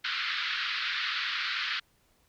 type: band-pass noise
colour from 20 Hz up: pink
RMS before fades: -32 dBFS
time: 0.04-1.8 s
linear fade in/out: 10 ms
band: 1300 to 4500 Hz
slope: 48 dB/octave
effects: pink hiss -68 dBFS RMS until 2.28 s